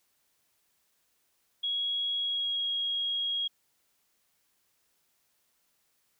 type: tone with pitch glide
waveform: sine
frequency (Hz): 3320 to 3286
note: G#7 to G#7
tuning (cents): -1 to -19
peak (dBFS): -28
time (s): 1.63-3.48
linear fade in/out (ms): 10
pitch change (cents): -18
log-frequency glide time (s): 2.17-2.7
effects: white hiss -73 dBFS RMS until 6.19 s